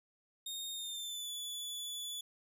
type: tone with pitch glide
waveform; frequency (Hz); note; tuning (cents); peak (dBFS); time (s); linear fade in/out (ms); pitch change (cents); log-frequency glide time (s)
sawtooth; 3695 to 3448; A#7 to A7; -16 to -36; -37; 0.46-2.21; 5; -120; 0.73-1.31
effects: none